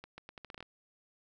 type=accelerating click train; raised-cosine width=0.3 ms; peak=-30 dBFS; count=10; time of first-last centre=0.04-0.627 s; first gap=140 ms; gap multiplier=0.79; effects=none